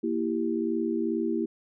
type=chord; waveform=sine; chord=E diminished; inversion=second; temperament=equal; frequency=233.1 / 329.6 / 392 Hz; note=Bb3 / E4 / G4; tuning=0 / 0 / 0 cents; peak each=-30 / -28 / -31 dBFS; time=0.03-1.46 s; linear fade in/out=10 ms; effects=none